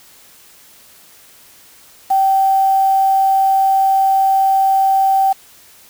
sine tone with quantisation, 775 Hz, G5, 20 cents flat, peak -10 dBFS, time 2.1-5.33 s, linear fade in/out 10 ms, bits 5, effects white hiss -45 dBFS RMS until 5.89 s

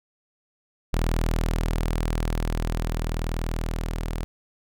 sawtooth tone with level ramp, 40.43 Hz, E1, 33 cents flat, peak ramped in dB -17 to -23 dBFS, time 0.93-4.24 s, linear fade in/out 0 ms, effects none

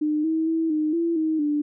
sine tone with pitch steps, 302.9 / 320.4 / 325 / 307.3 / 335.9 / 315.6 / 295.4 Hz, D#4 / E4 / E4 / D#4 / E4 / D#4 / D4, -46 / -49 / -24 / -21 / +33 / +25 / +10 cents, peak -20 dBFS, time 0.01-1.62 s, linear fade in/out 10 ms, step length 230 ms, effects none

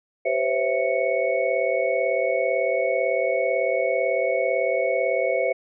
sine tone cluster, 387.4 / 504 / 542 / 660 / 2218 Hz, G4 / B4 / C#5 / E5 / C#7, -20 / +35 / -39 / +2 / 0 cents, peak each -30 / -25 / -25 / -25 / -29 dBFS, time 0.25-5.53 s, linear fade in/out 10 ms, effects none

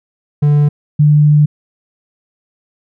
triangle / sine tone pair in turn, 146.83 / 148.88 Hz, D3 / D3, 0 / +24 cents, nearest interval unison, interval 24 cents, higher second, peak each -5 dBFS, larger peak neither, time 0.42-0.69 / 0.99-1.46 s, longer second, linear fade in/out 10 ms, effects none

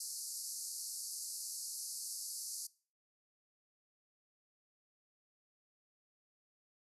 white band-pass noise, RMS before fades -44 dBFS, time 0-2.67 s, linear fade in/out 5 ms, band 4400 to 12000 Hz, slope 96 dB/octave, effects noise-tail reverb RT60 0.4 s tail -21 dB re dry

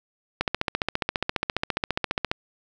click train, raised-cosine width 0.3 ms, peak -7 dBFS, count 29, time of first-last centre 0.41-2.315 s, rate 14.7 Hz, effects none

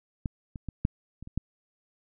clicks, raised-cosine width 5 ms, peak -17 / -26 / -22 / -11 / -29 / -30 / -15 dBFS, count 7, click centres 0.258 / 0.558 / 0.687 / 0.851 / 1.226 / 1.274 / 1.376 s, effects none

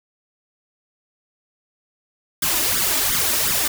white noise with flanger, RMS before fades -20 dBFS, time 2.42-3.68 s, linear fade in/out 5 ms, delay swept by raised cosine 0.57 to 3.37 ms, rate 2.8 Hz, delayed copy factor +0.85, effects none

